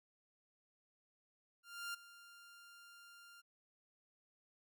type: tone with ADSR envelope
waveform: sawtooth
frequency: 1396.9 Hz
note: F6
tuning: in tune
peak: -37 dBFS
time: 1.63-3.42 s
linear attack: 310 ms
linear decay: 11 ms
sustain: -17 dB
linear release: 24 ms
effects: none